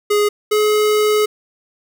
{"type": "tone pair in turn", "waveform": "square", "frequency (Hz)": [415.3, 424], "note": ["G#4", "G#4"], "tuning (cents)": [0, 36], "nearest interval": "unison", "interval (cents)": 36, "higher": "second", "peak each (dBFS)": -13, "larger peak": "neither", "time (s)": [[0.1, 0.29], [0.51, 1.26]], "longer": "second", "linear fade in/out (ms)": 10, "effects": []}